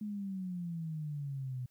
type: exponential sweep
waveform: sine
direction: down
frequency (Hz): 213 to 124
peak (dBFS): -36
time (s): 0.01-1.66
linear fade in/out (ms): 5
effects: white hiss -75 dBFS RMS until 1.7 s